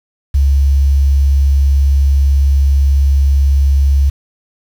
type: tone with quantisation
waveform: sine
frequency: 69.1 Hz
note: C#2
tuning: 5 cents flat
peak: -7 dBFS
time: 0.34-4.1 s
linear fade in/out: 10 ms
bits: 6
effects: none